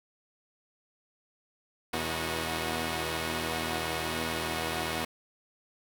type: tone cluster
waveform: 5% pulse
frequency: 81 / 122.6 / 241.7 / 317.4 / 365 Hz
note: E2 / B2 / B3 / D#4 / F#4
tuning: -30 / -12 / -37 / +35 / -24 cents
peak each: -23 / -30 / -28 / -28 / -24 dBFS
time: 1.93-5.05 s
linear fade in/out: 5 ms
effects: none